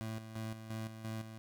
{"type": "tone with tremolo", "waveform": "25% pulse", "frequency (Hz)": 110.8, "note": "A2", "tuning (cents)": 13, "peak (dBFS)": -35, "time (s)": [0.01, 1.38], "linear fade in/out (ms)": 0, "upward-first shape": "square", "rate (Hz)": 2.9, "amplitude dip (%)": 60, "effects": ["12-bit"]}